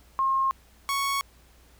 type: tone pair in turn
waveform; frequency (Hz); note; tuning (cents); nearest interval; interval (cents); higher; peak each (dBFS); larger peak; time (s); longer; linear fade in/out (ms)
sine / sawtooth; 1071 / 1108.8; C6 / C#6; +40 / 0; minor second; 60; second; -21; neither; 0.19-0.51 / 0.89-1.21; neither; 0
effects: added 60 Hz sine -56 dBFS peak until 1.79 s + pink hiss -59 dBFS RMS until 1.79 s